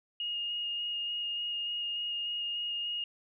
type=tone with vibrato; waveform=sine; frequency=2855 Hz; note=F7; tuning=37 cents sharp; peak=-32 dBFS; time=0.2-3.04 s; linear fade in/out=2 ms; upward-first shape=square; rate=3.4 Hz; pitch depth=8 cents each way; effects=none